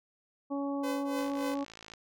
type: harmonic tone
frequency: 280.2 Hz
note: C#4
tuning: 19 cents sharp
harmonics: 1 / 2 / 3 / 4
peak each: -32 / -38 / -42 / -44 dBFS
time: 0.5-1.65 s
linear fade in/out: 20 ms
type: tone with tremolo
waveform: sawtooth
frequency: 508 Hz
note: B4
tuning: 49 cents sharp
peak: -30 dBFS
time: 0.83-1.55 s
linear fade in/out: 10 ms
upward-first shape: triangle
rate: 3.5 Hz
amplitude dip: 95%
type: click train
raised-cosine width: 0.2 ms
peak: -30 dBFS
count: 42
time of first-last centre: 1.19-1.937 s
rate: 54.9 Hz
effects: none

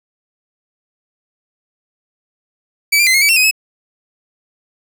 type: tone with pitch steps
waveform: sawtooth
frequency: 2297 / 2384 / 2057 / 2155 / 2289 / 2711 / 2512 / 2580 Hz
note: D7 / D7 / C7 / C#7 / D7 / E7 / D#7 / E7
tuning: -39 / +25 / -30 / -49 / -45 / +48 / +16 / -38 cents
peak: -6 dBFS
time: 2.92-3.512 s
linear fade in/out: 10 ms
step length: 74 ms
effects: none

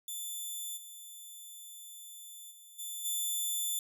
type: tone with level steps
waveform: 5% pulse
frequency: 3520 Hz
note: A7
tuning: in tune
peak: -30 / -39 / -45 / -31 / -24 dBFS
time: 0.08-3.79 s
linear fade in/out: 2 ms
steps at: 0.76 / 2.5 / 2.78 / 3.04 s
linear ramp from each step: 20 ms
effects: none

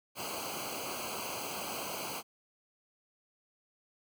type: noise with comb filter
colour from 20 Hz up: pink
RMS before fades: -39 dBFS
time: 0.15-2.23 s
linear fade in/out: 50 ms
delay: 0.55 ms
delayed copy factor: -1
effects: high-pass 80 Hz 12 dB/octave

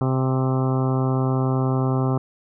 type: harmonic tone with a mistuned harmonic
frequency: 130.81 Hz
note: C3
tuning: in tune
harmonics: 1 / 2 / 3 / 4 / 5 / 6 / 7 / 8 / 9 / 10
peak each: -20 / -25 / -28 / -33 / -34 / -33 / -38 / -35 / -36 / -38 dBFS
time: 0.01-2.18 s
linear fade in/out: 2 ms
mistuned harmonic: 7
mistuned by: -37 cents
effects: none

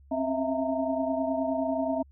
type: tone cluster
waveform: sine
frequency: 265.2 / 275.2 / 647 / 676 / 917 Hz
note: C4 / C#4 / E5 / E5 / A#5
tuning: +23 / -12 / -32 / +43 / -29 cents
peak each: -30 / -37 / -29 / -34 / -36 dBFS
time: 0.11-2.03 s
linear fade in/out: 10 ms
effects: added 69 Hz sine -52 dBFS peak until 2.11 s

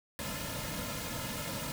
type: noise with comb filter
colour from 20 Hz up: pink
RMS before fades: -38 dBFS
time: 0.19-1.72 s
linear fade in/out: 0 ms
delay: 2.6 ms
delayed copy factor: -0.85
effects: none

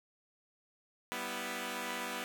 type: chord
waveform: 5% pulse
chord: E minor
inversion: first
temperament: equal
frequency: 196 / 246.9 / 329.6 Hz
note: G3 / B3 / E4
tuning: 0 / 0 / 0 cents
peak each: -32 / -28 / -32 dBFS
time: 1.12-2.24 s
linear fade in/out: 0 ms
effects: none

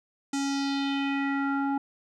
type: tone with low-pass filter sweep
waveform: square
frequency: 277.2 Hz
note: C#4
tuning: in tune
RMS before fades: -28 dBFS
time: 0.33-1.78 s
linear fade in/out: 5 ms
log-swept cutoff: 7400 to 990 Hz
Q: 2.9
effects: none

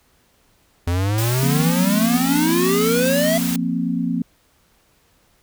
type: exponential sweep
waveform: square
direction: up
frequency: 84.5 to 677 Hz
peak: -18 dBFS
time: 0.87-3.38 s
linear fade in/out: 5 ms
type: noise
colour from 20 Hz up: white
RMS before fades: -27 dBFS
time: 1.18-3.56 s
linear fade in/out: 2 ms
type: chord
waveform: sine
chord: F suspended fourth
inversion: none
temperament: just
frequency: 174.61 / 232.8 / 261.9 Hz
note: F3 / Bb3 / C4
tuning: 0 / -2 / +2 cents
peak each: -23 dBFS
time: 1.43-4.22 s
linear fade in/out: 2 ms
effects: pink hiss -59 dBFS RMS until 5.42 s

